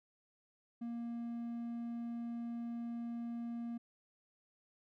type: tone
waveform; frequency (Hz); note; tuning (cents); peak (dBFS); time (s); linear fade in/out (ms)
triangle; 234.7; A#3; +12; -37; 0.81-3.78; 10
effects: none